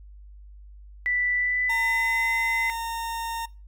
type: tone with pitch glide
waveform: sine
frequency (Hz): 1975.5 to 2042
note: B6 to C7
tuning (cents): 0 to -43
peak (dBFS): -22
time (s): 1.06-2.7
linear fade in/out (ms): 0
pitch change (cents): +57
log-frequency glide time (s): 1.36-2.34
type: tone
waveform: 40% pulse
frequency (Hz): 918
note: A#5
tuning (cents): -27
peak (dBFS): -28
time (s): 1.69-3.46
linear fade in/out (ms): 10
effects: noise-tail reverb RT60 0.3 s tail -22 dB re dry + added 50 Hz sine -43 dBFS peak until 3.67 s